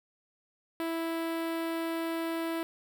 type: tone with notch filter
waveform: sawtooth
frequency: 329.6 Hz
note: E4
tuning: in tune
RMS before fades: -33 dBFS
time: 0.8-2.63 s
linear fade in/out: 0 ms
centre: 6400 Hz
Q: 0.81
effects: none